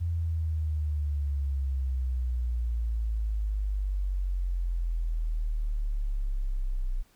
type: exponential sweep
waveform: sine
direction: down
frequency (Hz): 85.5 to 30.87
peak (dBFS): -26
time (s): 0-7.03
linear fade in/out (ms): 20
effects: pink hiss -64 dBFS RMS until 7.15 s